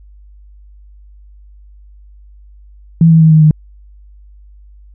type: tone with pitch steps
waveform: sine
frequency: 164.81 / 161.98 / 159.2 / 156.46 / 153.77 Hz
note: E3 / E3 / D#3 / D#3 / D#3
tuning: 0 / -30 / +40 / +10 / -20 cents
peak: -3 dBFS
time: 3.01-3.51 s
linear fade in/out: 2 ms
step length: 100 ms
effects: added 50 Hz sine -37 dBFS peak until 4.94 s